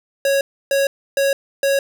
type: tone bursts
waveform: square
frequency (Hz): 552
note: C#5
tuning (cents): -7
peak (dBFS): -15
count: 4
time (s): 0.25-1.79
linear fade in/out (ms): 2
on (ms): 160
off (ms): 300
effects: none